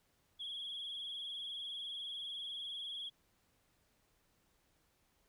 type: tone with vibrato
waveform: sine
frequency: 3322 Hz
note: G#7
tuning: in tune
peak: -40 dBFS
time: 0.39-3.1 s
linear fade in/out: 20 ms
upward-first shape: triangle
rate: 20 Hz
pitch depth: 73 cents each way
effects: tanh soft clip ceiling -37 dBFS + pink hiss -75 dBFS RMS until 5.28 s